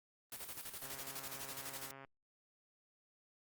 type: noise with tremolo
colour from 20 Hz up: white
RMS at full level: -45 dBFS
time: 0.32-1.91 s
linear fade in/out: 2 ms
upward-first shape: square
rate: 12 Hz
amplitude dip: 60%
type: click train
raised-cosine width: 0.5 ms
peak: -38 dBFS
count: 168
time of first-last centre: 0.82-2.048 s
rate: 136 Hz
effects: Opus 32 kbps